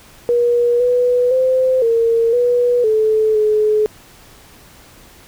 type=tone with pitch steps; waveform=sine; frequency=479.2 / 492.8 / 517 / 459.6 / 487 / 434.8 / 426.9 Hz; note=A#4 / B4 / C5 / A#4 / B4 / A4 / G#4; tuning=+48 / -4 / -21 / -25 / -24 / -21 / +48 cents; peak=-11 dBFS; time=0.29-3.86 s; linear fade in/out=0 ms; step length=510 ms; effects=pink hiss -44 dBFS RMS until 5.27 s